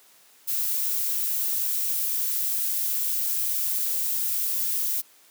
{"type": "noise", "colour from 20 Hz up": "violet", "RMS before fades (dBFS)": -26, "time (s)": [0.47, 5.02], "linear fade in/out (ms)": 20, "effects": ["white hiss -56 dBFS RMS until 5.3 s", "high-pass 200 Hz 12 dB/octave"]}